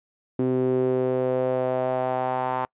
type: tone with band-pass filter sweep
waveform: sawtooth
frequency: 128.2 Hz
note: C3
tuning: 35 cents flat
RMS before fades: -24 dBFS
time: 0.39-2.65 s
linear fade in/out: 2 ms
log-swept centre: 320 to 920 Hz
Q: 3.6
effects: noise-tail reverb RT60 0.1 s tail -26 dB re dry + resampled to 8000 Hz